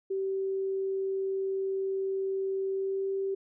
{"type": "tone with pitch glide", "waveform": "sine", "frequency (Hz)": [386, 388.9], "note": ["G4", "G4"], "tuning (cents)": [-27, -14], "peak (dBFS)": -28, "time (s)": [0.1, 3.35], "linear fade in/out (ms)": 10, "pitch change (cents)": 13, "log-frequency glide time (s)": [2.7, 3.1], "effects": []}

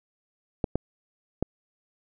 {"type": "clicks", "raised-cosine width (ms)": 2, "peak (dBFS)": -11, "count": 3, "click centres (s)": [0.642, 0.756, 1.426], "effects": []}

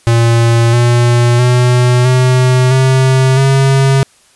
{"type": "tone with pitch steps", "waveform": "square", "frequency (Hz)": [116.54, 120.09, 123.76, 127.53, 131.42, 135.42], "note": ["A#2", "B2", "B2", "C3", "C3", "C#3"], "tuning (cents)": [0, -48, 4, -44, 8, -40], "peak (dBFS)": -7, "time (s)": [0.07, 4.03], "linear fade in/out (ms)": 0, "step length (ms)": 660, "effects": ["white hiss -48 dBFS RMS until 4.35 s", "resampled to 24000 Hz"]}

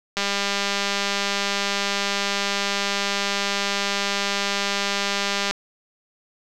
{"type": "click train", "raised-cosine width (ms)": 0.2, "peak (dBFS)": -6, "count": 1069, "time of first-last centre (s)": [0.17, 5.51], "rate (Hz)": 200, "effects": []}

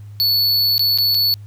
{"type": "tone with dropouts", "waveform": "square", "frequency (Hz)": 4435, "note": "C#8", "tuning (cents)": 0, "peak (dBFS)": -14, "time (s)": [0.2, 1.34], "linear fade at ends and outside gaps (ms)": 0, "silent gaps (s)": [[0.78, 0.794], [0.976, 0.985], [1.145, 1.149]], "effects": ["added 103 Hz sine -33 dBFS peak until 1.46 s", "pink hiss -57 dBFS RMS until 1.46 s"]}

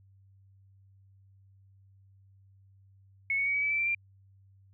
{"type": "tone with pitch steps", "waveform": "sine", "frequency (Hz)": [2200, 2224, 2249, 2274, 2299, 2324, 2350, 2376], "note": ["C#7", "C#7", "C#7", "C#7", "D7", "D7", "D7", "D7"], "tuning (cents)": [-14, 5, 24, 44, -37, -19, 1, 20], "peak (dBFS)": -26, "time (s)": [3.3, 3.948], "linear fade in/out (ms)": 2, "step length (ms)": 81, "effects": ["added 97 Hz sine -57 dBFS peak until 4.73 s"]}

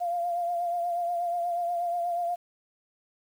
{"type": "tone with vibrato", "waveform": "sine", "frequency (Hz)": 695, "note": "F5", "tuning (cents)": -9, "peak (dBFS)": -26, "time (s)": [0, 2.36], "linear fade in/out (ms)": 20, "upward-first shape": "triangle", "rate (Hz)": 8.3, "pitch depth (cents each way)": 41, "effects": ["9-bit"]}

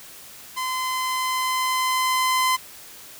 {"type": "tone with level ramp", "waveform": "sawtooth", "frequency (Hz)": 1028, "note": "C6", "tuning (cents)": -31, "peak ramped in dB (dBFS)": [-21, -14], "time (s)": [0.56, 2.57], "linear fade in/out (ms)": 20, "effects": ["white hiss -43 dBFS RMS until 3.19 s"]}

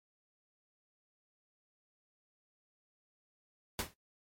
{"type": "noise with exponential decay", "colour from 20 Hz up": "pink", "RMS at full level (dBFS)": -31, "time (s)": [3.79, 3.94], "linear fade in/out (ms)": 1, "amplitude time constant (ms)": 32, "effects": ["noise-tail reverb RT60 0.1 s tail -18 dB re dry", "MP3 64 kbps"]}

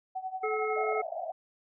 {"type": "tone with tremolo", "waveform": "sine", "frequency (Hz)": 752, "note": "F#5", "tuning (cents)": 28, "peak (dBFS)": -30, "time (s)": [0.15, 1.02], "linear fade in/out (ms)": 10, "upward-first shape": "triangle", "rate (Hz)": 11, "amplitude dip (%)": 90}
{"type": "harmonic tone", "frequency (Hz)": 431.7, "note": "A4", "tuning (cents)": -33, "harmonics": [1, 3, 5], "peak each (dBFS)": [-30, -35, -37], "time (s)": [0.43, 1.02], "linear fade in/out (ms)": 10}
{"type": "band-pass noise", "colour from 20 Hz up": "pink", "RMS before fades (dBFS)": -37, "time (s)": [0.76, 1.32], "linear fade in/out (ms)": 2, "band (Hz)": [630, 730], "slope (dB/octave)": 96}
{"effects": []}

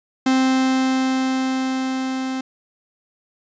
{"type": "tone with level ramp", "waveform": "45% pulse", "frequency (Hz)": 261.6, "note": "C4", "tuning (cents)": 0, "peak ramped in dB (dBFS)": [-14, -23], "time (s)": [0.26, 2.41], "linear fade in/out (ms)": 5, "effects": ["resampled to 16000 Hz", "9-bit"]}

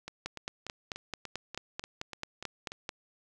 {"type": "two click trains", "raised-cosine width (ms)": 0.2, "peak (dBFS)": [-18, -23], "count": [13, 10], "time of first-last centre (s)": [[0.26, 2.892], [0.08, 2.719]], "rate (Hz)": [4.56, 3.41], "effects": []}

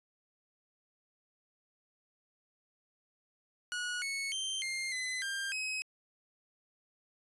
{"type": "tone with pitch steps", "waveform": "sawtooth", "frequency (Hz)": [1458, 2205, 3134, 2114, 2023, 1594, 2550], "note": ["F#6", "C#7", "G7", "C7", "B6", "G6", "D#7"], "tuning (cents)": [-26, -10, -1, 17, 41, 28, 42], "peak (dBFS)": -31, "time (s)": [3.72, 5.82], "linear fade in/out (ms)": 0, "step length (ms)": 300, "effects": ["resampled to 24000 Hz"]}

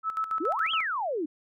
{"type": "tone with tremolo", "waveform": "sine", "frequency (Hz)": 1305, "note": "E6", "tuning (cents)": -18, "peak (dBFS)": -25, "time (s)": [0.03, 0.87], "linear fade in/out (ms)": 50, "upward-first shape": "square", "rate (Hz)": 7.1, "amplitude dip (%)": 70}
{"type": "exponential two-way sweep", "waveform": "sine", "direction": "up then down", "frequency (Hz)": [284.3, 3352, 284.3], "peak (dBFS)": -27, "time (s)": [0.4, 1.26], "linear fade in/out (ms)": 10, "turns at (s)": 0.72}
{"effects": []}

